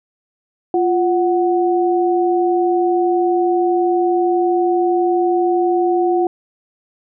sine tone pair together, 349.2 / 740 Hz, F4 / F#5, 0 / 0 cents, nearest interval octave + minor second, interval 1300 cents, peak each -14 / -18 dBFS, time 0.74-6.27 s, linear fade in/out 2 ms, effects none

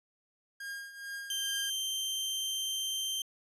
45% pulse tone with tremolo, 1619 Hz, G#6, 45 cents flat, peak -37 dBFS, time 0.6-1.7 s, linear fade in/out 5 ms, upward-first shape triangle, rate 2.3 Hz, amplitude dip 75%
sawtooth tone, 3136 Hz, G7, in tune, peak -29 dBFS, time 1.3-3.22 s, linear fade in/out 2 ms
effects resampled to 32000 Hz

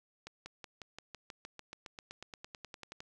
accelerating click train, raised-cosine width 0.2 ms, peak -28 dBFS, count 22, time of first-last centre 0.27-3.004 s, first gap 190 ms, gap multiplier 0.96, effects none

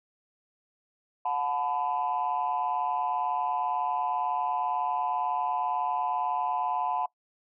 sine tone cluster, 724 / 872 / 1002 Hz, F#5 / A5 / B5, -38 / -16 / +25 cents, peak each -30 dBFS, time 1.25-7.06 s, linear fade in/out 5 ms, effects noise-tail reverb RT60 0.1 s tail -21 dB re dry + tanh soft clip ceiling -19 dBFS

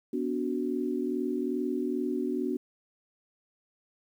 sine chord, B minor, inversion none, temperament equal with one note detuned, 246.9 / 289.3 / 370 Hz, B3 / D4 / F#4, 0 / -26 / 0 cents, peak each -32 dBFS, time 0.13-2.57 s, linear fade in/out 5 ms, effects 10-bit

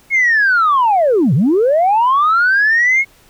sine linear two-way sweep, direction down then up, 2198 to 113.6 to 2198 Hz, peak -8 dBFS, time 0.1-3.05 s, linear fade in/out 50 ms, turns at 1.34 s, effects tanh soft clip ceiling -6 dBFS + pink hiss -49 dBFS RMS until 3.29 s

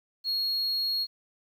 sine tone, 4301 Hz, C8, 47 cents sharp, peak -23 dBFS, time 0.24-1.07 s, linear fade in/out 50 ms, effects tanh soft clip ceiling -25 dBFS + 10-bit

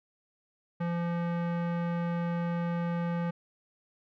square tone with low-pass filter, 171.4 Hz, F3, 32 cents flat, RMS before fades -31 dBFS, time 0.8-3.31 s, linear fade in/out 10 ms, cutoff 1700 Hz, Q 0.96, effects none

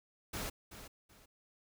pink noise with echo, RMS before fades -40 dBFS, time 0.33-0.5 s, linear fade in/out 10 ms, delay 380 ms, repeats 2, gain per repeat -11 dB, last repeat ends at 1.26 s, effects none

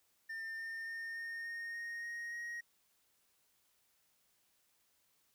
triangle tone with pitch steps, 1802 / 1813.5 / 1825 / 1836.7 / 1848.4 / 1860.2 / 1872 / 1884 Hz, A6 / A#6 / A#6 / A#6 / A#6 / A#6 / A#6 / A#6, +41 / -48 / -37 / -26 / -15 / -4 / +7 / +18 cents, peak -39 dBFS, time 0.29-2.61 s, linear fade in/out 10 ms, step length 290 ms, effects white hiss -75 dBFS RMS until 5.34 s

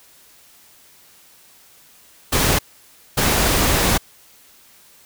pink noise bursts at uneven times, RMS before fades -17 dBFS, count 2, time 2.32-2.59 / 3.17-3.98 s, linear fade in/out 10 ms, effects white hiss -50 dBFS RMS until 5.05 s

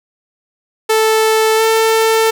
sawtooth tone with pitch glide, 439.6 to 446 Hz, A4 to A4, -2 to +23 cents, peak -6 dBFS, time 0.89-2.31 s, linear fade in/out 10 ms, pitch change +25 cents, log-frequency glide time 1.56-1.62 s, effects none

